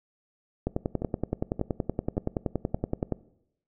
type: two click trains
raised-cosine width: 2 ms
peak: -13 / -18 dBFS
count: 27 / 4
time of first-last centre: 0.67-3.123 / 1.02-2.744 s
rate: 10.6 / 1.74 Hz
effects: noise-tail reverb RT60 0.8 s tail -20 dB re dry